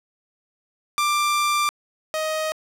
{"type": "tone pair in turn", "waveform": "sawtooth", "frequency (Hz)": [1183, 626.7], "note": ["D6", "D#5"], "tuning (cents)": [12, 12], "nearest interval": "major seventh", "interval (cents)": 1100, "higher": "first", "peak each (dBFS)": [-15, -19], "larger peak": "first", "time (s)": [[0.98, 1.69], [2.14, 2.52]], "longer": "first", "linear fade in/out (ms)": 0, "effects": ["low-pass 12000 Hz 12 dB/octave", "8-bit"]}